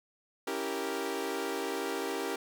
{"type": "chord", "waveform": "sawtooth", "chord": "C# diminished seventh", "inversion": "none", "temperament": "equal with one note detuned", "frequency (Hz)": [279.3, 329.6, 392, 466.2], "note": ["C#4", "E4", "G4", "Bb4"], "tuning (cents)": [13, 0, 0, 0], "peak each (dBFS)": [-36, -36, -32, -34], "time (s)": [0.47, 2.36], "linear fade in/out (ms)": 5, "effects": []}